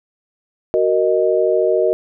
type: chord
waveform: sine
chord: D# minor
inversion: first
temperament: just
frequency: 373.4 / 466.7 / 622.3 Hz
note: F#4 / A#4 / D#5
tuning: +16 / +2 / 0 cents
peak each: -17 dBFS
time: 0.74-1.93 s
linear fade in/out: 0 ms
effects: none